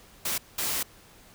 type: noise bursts at uneven times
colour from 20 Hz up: white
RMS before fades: -29 dBFS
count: 2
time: 0.25-0.38 / 0.58-0.83 s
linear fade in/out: 5 ms
effects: pink hiss -54 dBFS RMS until 1.34 s